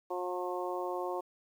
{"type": "harmonic tone", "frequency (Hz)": 179.8, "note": "F#3", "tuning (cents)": -49, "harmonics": [2, 3, 4, 5, 6], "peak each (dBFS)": [-37, -39, -40, -41, -42], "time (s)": [0.1, 1.21], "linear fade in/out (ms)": 10, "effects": ["10-bit"]}